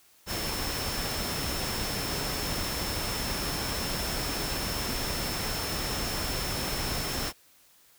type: tone in noise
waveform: sine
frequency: 5330 Hz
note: E8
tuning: 18 cents sharp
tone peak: -37 dBFS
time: 0.26-7.33 s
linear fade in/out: 50 ms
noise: pink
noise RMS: -32 dBFS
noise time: 0.26-7.33 s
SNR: -8 dB
effects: white hiss -60 dBFS RMS until 7.98 s

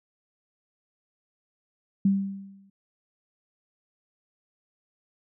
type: tone with exponential decay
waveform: sine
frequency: 196 Hz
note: G3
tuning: in tune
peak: -16 dBFS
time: 2.05-2.7 s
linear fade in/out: 5 ms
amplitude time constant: 140 ms
effects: none

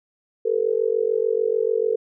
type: tone with amplitude modulation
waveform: sine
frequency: 448.8 Hz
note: A4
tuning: 34 cents sharp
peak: -14 dBFS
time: 0.45-1.96 s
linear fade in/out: 10 ms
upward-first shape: sine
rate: 46.8 Hz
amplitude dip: 100%
effects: none

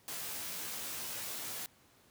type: noise with comb filter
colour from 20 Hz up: white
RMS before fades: -41 dBFS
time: 0.08-1.66 s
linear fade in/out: 0 ms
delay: 15 ms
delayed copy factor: -0.9
effects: pink hiss -65 dBFS RMS until 2.1 s + high-pass 80 Hz 12 dB/octave

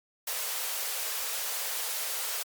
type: high-pass noise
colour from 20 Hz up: white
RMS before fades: -33 dBFS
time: 0.27-2.43 s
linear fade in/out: 5 ms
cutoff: 430 Hz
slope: 96 dB/octave
effects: Opus 48 kbps

